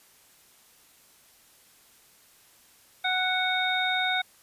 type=harmonic tone; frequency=740 Hz; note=F#5; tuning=in tune; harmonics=1 / 2 / 3 / 5; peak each=-29 / -29 / -30 / -29 dBFS; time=3.04-4.22 s; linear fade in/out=10 ms; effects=white hiss -58 dBFS RMS until 4.42 s + resampled to 32000 Hz